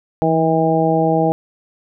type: harmonic tone with a mistuned harmonic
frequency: 161 Hz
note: E3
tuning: 41 cents flat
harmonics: 1 / 2 / 3 / 4 / 5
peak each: -19 / -19 / -19 / -19 / -19 dBFS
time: 0.22-1.32 s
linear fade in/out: 0 ms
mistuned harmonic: 1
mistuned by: +34 cents
effects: none